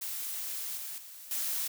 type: noise with level steps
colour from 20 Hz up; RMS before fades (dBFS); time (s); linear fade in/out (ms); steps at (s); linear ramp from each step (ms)
blue; -37 / -40 / -48 / -33; 0.01-1.68; 10; 0.77 / 0.98 / 1.31; 2
effects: none